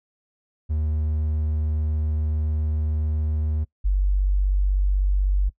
triangle / sine tone pair in turn, 76.8 / 48.05 Hz, D#2 / G1, -22 / -34 cents, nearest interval minor sixth, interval 812 cents, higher first, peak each -19 / -17 dBFS, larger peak second, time 0.69-3.65 / 3.84-5.5 s, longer first, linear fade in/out 20 ms, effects noise-tail reverb RT60 0.1 s tail -22 dB re dry

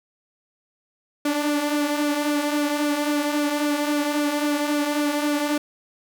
sawtooth tone with flanger, 293.7 Hz, D4, in tune, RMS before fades -23 dBFS, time 1.25-5.58 s, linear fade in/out 5 ms, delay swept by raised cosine 1 to 4.2 ms, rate 3.7 Hz, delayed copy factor -0.5, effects none

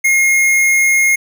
square tone, 2146 Hz, C7, 43 cents sharp, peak -10 dBFS, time 0.04-1.16 s, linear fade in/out 10 ms, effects none

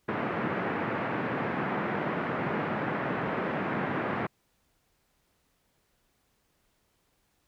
pink band-pass noise, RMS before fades -31 dBFS, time 0.08-4.27 s, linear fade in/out 10 ms, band 140 to 2000 Hz, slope 24 dB/octave, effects pink hiss -72 dBFS RMS until 7.47 s

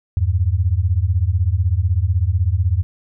sine beating tone pair, 82.2 / 98.2 Hz, E2 / G2, -4 / +4 cents, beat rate 16 Hz, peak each -17 dBFS, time 0.17-2.83 s, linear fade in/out 0 ms, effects none

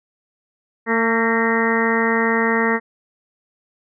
harmonic tone with a mistuned harmonic, 226.9 Hz, A#3, 47 cents flat, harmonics 1 / 2 / 3 / 4 / 5 / 6 / 7 / 8 / 9, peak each -21 / -21 / -30 / -25 / -27 / -28 / -29 / -21 / -29 dBFS, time 0.86-2.8 s, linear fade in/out 50 ms, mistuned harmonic 8, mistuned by +39 cents, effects none

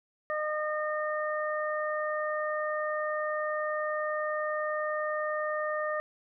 harmonic tone, 610 Hz, D#5, 34 cents flat, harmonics 1 / 2 / 3, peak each -31 / -34 / -36 dBFS, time 0.3-6 s, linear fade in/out 0 ms, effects none

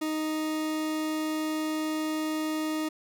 40% pulse tone, 311.1 Hz, D#4, in tune, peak -27 dBFS, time 0.01-2.89 s, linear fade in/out 10 ms, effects none

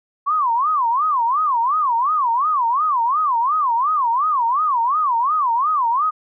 sine tone with vibrato, 1076 Hz, C6, 48 cents sharp, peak -15 dBFS, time 0.26-6.11 s, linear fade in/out 20 ms, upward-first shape sine, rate 2.8 Hz, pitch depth 280 cents each way, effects none

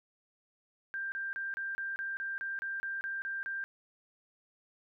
sine tone bursts, 1584 Hz, G6, 18 cents sharp, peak -34 dBFS, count 13, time 0.94-3.64 s, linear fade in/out 0 ms, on 180 ms, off 30 ms, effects none

